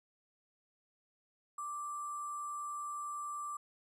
sine tone with sample-and-hold, 1174.7 Hz, D6, in tune, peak -38 dBFS, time 1.58-3.57 s, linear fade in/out 5 ms, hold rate 8820 Hz, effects resampled to 22050 Hz

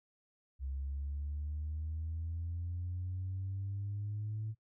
sine exponential sweep, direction up, 66.6 to 110 Hz, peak -35 dBFS, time 0.59-4.55 s, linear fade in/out 50 ms, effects noise-tail reverb RT60 0.1 s tail -23 dB re dry + tanh soft clip ceiling -32 dBFS

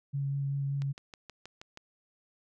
sine tone with vibrato, 139.3 Hz, C#3, 9 cents sharp, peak -29 dBFS, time 0.13-0.93 s, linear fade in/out 20 ms, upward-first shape sine, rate 5.2 Hz, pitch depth 11 cents each way
click train, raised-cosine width 0.2 ms, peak -28 dBFS, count 7, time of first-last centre 0.82-1.774 s, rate 6.29 Hz
effects none

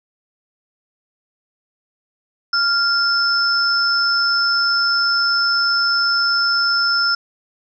sine tone pair together, 1394 / 5263 Hz, F6 / E8, -4 / -4 cents, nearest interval octave + major seventh, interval 2300 cents, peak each -17 dBFS, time 2.53-7.15 s, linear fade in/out 5 ms, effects none

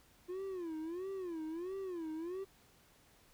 triangle tone with vibrato, 349.2 Hz, F4, in tune, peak -37 dBFS, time 0.28-2.45 s, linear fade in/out 20 ms, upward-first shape sine, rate 1.5 Hz, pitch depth 190 cents each way, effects pink hiss -66 dBFS RMS until 3.33 s

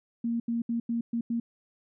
sine tone bursts at uneven times, 233.1 Hz, A#3, in tune, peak -26 dBFS, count 6, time 0.24-0.4 / 0.48-0.62 / 0.69-0.8 / 0.89-1.01 / 1.13-1.21 / 1.3-1.4 s, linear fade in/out 5 ms, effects none

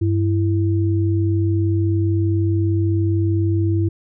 sine tone pair together, 98.6 / 331.9 Hz, G2 / E4, +11 / +12 cents, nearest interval octave + major sixth, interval 2101 cents, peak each -16 / -21 dBFS, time 0.01-3.89 s, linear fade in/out 10 ms, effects none

